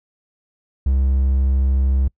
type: tone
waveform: triangle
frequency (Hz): 66.6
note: C2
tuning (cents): +31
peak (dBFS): -12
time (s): 0.86-2.08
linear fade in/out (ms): 5
effects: noise-tail reverb RT60 0.1 s tail -26 dB re dry